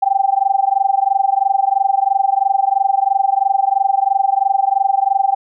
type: tone with amplitude modulation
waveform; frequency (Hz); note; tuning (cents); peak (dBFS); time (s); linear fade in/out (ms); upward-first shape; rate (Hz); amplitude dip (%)
sine; 784; G5; 0; -8; 0.02-5.35; 10; sine; 23; 95
effects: none